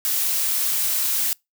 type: noise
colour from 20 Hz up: blue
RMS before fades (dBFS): -22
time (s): 0.05-1.33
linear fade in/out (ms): 0
effects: noise-tail reverb RT60 0.2 s tail -26 dB re dry